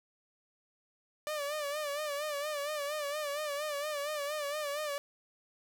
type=tone with vibrato; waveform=sawtooth; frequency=589 Hz; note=D5; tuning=5 cents sharp; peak=-30 dBFS; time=1.27-4.98 s; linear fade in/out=0 ms; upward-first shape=sine; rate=4.3 Hz; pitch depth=75 cents each way; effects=none